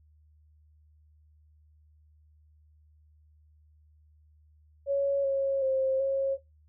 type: tone with pitch steps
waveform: sine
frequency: 557 / 546 / 530 / 543 Hz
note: C#5 / C#5 / C5 / C#5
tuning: +8 / -26 / +22 / -36 cents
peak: -24 dBFS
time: 4.86-6.38 s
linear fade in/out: 50 ms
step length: 380 ms
effects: noise-tail reverb RT60 0.2 s tail -21 dB re dry + added 76 Hz sine -58 dBFS peak until 6.68 s